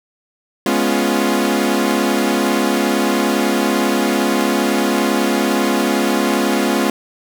sawtooth chord, C# dominant seventh, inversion second, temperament equal with one note detuned, 209.2 / 246.9 / 277.2 / 349.2 Hz, G#3 / B3 / C#4 / E#4, +13 / 0 / 0 / 0 cents, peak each -16 dBFS, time 0.66-6.9 s, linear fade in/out 2 ms, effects none

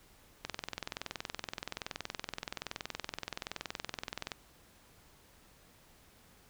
click train, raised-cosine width 0.2 ms, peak -19 dBFS, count 83, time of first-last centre 0.45-4.318 s, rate 21.2 Hz, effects pink hiss -62 dBFS RMS until 6.49 s

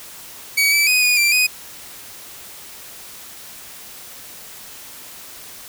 sawtooth tone with pitch steps, 2264 / 2313 / 2497 / 2463 / 2359 / 2495 Hz, C#7 / D7 / D#7 / D#7 / D7 / D#7, +36 / -27 / +6 / -18 / +7 / +4 cents, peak -10 dBFS, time 0.57-1.47 s, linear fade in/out 10 ms, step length 150 ms, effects white hiss -38 dBFS RMS until 5.68 s

